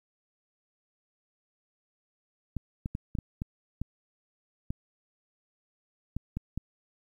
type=clicks; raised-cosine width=5 ms; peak=-20 dBFS; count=11; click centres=2.567 / 2.859 / 2.951 / 3.152 / 3.187 / 3.419 / 3.816 / 4.705 / 6.166 / 6.37 / 6.576 s; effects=10-bit